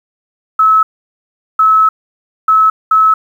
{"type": "tone bursts at uneven times", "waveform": "sine", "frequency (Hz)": 1296, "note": "E6", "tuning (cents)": -30, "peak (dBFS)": -5, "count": 4, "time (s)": [[0.59, 0.83], [1.59, 1.89], [2.48, 2.7], [2.91, 3.14]], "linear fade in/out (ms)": 5, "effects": ["7-bit"]}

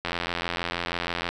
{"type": "click train", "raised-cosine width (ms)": 0.3, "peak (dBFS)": -11, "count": 108, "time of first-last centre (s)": [0.05, 1.29], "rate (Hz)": 86.3, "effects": []}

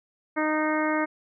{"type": "harmonic tone", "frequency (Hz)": 308.4, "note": "D#4", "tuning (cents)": -15, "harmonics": [1, 2, 3, 4, 5, 6, 7], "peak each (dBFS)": [-26, -29, -31, -32, -33, -34, -34], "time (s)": [0.36, 1.06], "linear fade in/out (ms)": 20, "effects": []}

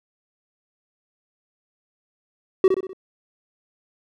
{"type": "tone with echo", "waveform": "triangle", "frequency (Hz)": 378.9, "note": "F#4", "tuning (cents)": 41, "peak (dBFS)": -8, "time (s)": [2.64, 2.68], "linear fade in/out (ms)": 2, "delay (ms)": 63, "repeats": 4, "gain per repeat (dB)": -6, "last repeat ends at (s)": 2.932, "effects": []}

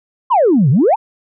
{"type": "exponential two-way sweep", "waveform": "sine", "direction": "down then up", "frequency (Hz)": [1108.7, 119.6, 960], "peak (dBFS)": -7, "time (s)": [0.3, 0.96], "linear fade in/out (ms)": 20, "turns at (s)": 0.7, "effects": ["tanh soft clip ceiling -4 dBFS"]}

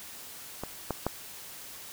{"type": "clicks", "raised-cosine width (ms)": 1, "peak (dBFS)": [-20, -15, -13], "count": 3, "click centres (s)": [0.636, 0.907, 1.066], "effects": ["white hiss -45 dBFS RMS until 1.92 s"]}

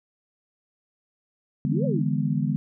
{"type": "chord", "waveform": "sine", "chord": "E dominant seventh", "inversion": "third", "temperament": "just", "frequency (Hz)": [148.33, 164.81, 206, 247.2], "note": ["D3", "E3", "G#3", "B3"], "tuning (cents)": [18, 0, -14, 2], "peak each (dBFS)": [-25, -29, -27, -29], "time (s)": [1.65, 2.56], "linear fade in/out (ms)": 0}
{"type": "exponential two-way sweep", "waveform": "sine", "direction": "up then down", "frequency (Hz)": [246.9, 579, 263.6], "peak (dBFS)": -27, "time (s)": [1.7, 2.02], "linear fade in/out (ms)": 20, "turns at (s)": 1.85}
{"effects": []}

